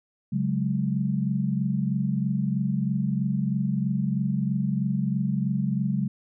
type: chord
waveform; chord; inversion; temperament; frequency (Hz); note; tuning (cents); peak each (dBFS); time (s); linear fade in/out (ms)
sine; C# suspended fourth; none; just; 138.59 / 184.79 / 207.9; C#3 / F#3 / G#3; 0 / -2 / +2; -27; 0.32-6.08; 10
effects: none